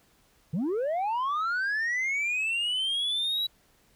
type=linear sweep; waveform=sine; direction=up; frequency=139.4 to 3930 Hz; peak=-23 dBFS; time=0.53-3.47 s; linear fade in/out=10 ms; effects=tanh soft clip ceiling -25 dBFS + pink hiss -64 dBFS RMS until 3.95 s